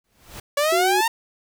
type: noise with exponential growth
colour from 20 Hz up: pink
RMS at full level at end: -34 dBFS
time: 0.04-0.4 s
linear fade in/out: 5 ms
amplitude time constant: 77 ms
type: exponential sweep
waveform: sawtooth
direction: up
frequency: 564 to 932.3 Hz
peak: -14 dBFS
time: 0.57-1.08 s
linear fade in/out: 5 ms
type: tone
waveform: sine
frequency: 370 Hz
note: F#4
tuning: in tune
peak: -21 dBFS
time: 0.72-1.01 s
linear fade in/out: 5 ms
effects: none